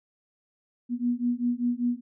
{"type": "beating tone pair", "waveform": "sine", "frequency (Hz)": [239.9, 245], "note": ["A#3", "B3"], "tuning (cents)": [50, -14], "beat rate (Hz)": 5.1, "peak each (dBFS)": -27, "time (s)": [0.89, 2.01], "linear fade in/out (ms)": 50, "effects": []}